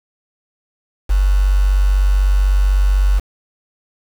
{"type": "tone with quantisation", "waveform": "sine", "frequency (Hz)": 48, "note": "G1", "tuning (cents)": -36, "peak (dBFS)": -10, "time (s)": [1.09, 3.2], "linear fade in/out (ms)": 20, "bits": 5, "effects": []}